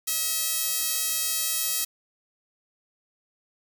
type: tone with high-pass filter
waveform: sawtooth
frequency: 643 Hz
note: E5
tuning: 43 cents flat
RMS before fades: -27 dBFS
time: 0.07-1.85 s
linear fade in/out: 10 ms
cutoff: 6200 Hz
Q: 0.56
effects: none